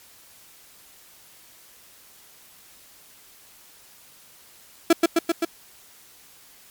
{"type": "tone with echo", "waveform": "35% pulse", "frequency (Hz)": 333.8, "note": "E4", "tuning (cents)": 22, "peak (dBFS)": -10, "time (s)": [4.9, 4.93], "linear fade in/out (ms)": 5, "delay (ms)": 130, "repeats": 4, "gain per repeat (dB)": -2, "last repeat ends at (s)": 5.45, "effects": ["white hiss -51 dBFS RMS until 6.7 s", "MP3 96 kbps"]}